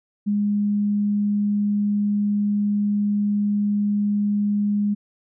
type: tone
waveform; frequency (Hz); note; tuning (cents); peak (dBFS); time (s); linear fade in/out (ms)
sine; 205.7; G#3; -16; -18; 0.26-4.95; 20
effects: none